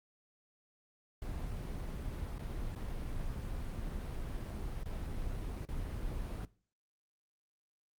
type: noise with dropouts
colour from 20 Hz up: brown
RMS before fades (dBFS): -39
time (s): 1.22-6.45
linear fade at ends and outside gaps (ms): 1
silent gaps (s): 2.382-2.393 / 2.751-2.759 / 4.833-4.858 / 5.652-5.688
effects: noise-tail reverb RT60 0.4 s tail -21 dB re dry + Opus 32 kbps